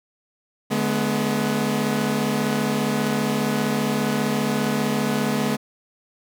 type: chord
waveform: sawtooth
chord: G# diminished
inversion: second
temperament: equal with one note detuned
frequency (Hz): 146.83 / 211.9 / 246.9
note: D3 / G#3 / B3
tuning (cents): 0 / +35 / 0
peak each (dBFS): -24 / -19 / -21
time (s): 0.7-5.57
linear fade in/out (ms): 20
effects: none